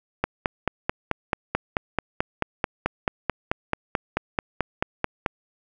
click train, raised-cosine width 0.5 ms, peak -6 dBFS, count 24, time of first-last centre 0.24-5.262 s, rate 4.58 Hz, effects none

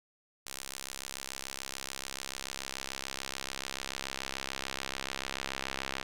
sawtooth tone with band-pass filter sweep, 66.9 Hz, C2, 39 cents sharp, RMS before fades -40 dBFS, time 0.46-6.03 s, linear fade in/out 5 ms, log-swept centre 8300 to 2900 Hz, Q 0.72, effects none

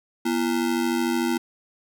square ring-modulated tone, 290 Hz, D4, 22 cents flat, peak -19 dBFS, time 0.25-1.38 s, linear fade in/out 10 ms, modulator 46.7 Hz, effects none

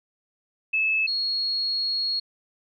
sine tone pair in turn, 2605 / 4310 Hz, E7 / C#8, -21 / -49 cents, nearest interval major sixth, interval 872 cents, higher second, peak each -20 / -23 dBFS, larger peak first, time 0.73-1.07 / 1.07-2.2 s, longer second, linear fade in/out 10 ms, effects none

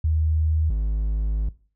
sine / triangle tone pair in turn, 78.7 / 52.53 Hz, D#2 / G#1, +20 / +20 cents, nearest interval perfect fifth, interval 700 cents, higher first, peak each -18 dBFS, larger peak neither, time 0.04-0.7 / 0.7-1.49 s, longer second, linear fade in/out 5 ms, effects noise-tail reverb RT60 0.4 s tail -19 dB re dry

